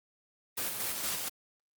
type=noise with tremolo; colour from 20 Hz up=white; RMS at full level=-33 dBFS; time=0.57-1.29 s; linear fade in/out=10 ms; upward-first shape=square; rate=4.3 Hz; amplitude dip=35%; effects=high-pass 80 Hz 12 dB/octave + Opus 24 kbps